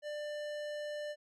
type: tone with tanh clipping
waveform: sine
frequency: 594 Hz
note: D5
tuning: 20 cents sharp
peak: -40 dBFS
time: 0.02-1.16 s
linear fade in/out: 50 ms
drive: 18 dB
effects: none